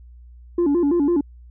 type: tone with vibrato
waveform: sine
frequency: 314.9 Hz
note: D#4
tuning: 21 cents sharp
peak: -13 dBFS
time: 0.58-1.21 s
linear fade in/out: 5 ms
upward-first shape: square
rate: 6 Hz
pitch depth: 170 cents each way
effects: tanh soft clip ceiling -14 dBFS + added 60 Hz sine -41 dBFS peak until 1.5 s